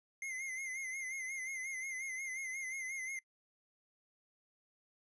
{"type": "tone with vibrato", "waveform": "square", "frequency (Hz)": 2093, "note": "C7", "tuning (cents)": 0, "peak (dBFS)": -40, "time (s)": [0.22, 3.19], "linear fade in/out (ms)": 2, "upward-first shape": "sine", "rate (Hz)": 5.6, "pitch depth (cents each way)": 60, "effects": ["noise-tail reverb RT60 0.1 s tail -22 dB re dry", "resampled to 24000 Hz"]}